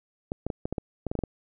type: clicks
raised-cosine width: 2 ms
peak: -16 dBFS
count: 11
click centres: 0.319 / 0.466 / 0.502 / 0.655 / 0.726 / 0.782 / 1.067 / 1.115 / 1.153 / 1.19 / 1.237 s
effects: none